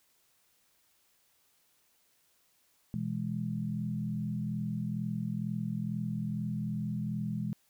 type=chord; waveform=sine; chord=E major; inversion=second; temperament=equal with one note detuned; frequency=123.47 / 165.39 / 207.7 Hz; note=B2 / E3 / G#3; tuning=0 / +6 / 0 cents; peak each=-37 / -36 / -35 dBFS; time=2.94-7.53 s; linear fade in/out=0 ms; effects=white hiss -70 dBFS RMS until 7.69 s